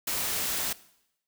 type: noise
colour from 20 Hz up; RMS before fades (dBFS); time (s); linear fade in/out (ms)
white; -30; 0.07-0.73; 5
effects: noise-tail reverb RT60 0.8 s tail -19 dB re dry